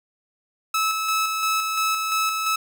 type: tone with tremolo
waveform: sawtooth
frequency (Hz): 1300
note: E6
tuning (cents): -24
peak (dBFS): -16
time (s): 0.74-2.56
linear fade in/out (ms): 5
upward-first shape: square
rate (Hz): 2.9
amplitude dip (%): 35
effects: none